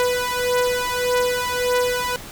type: beating tone pair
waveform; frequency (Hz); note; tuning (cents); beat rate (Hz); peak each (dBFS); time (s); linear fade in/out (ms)
sawtooth; 493.9 / 495.6; B4 / B4; 0 / +6; 1.7; -18; 0-2.16; 0
effects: pink hiss -37 dBFS RMS until 2.31 s